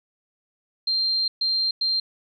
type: tone bursts at uneven times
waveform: sine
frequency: 4172 Hz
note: C8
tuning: 6 cents flat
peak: -20 dBFS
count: 3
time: 0.87-1.28 / 1.41-1.71 / 1.81-2 s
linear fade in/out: 5 ms
effects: none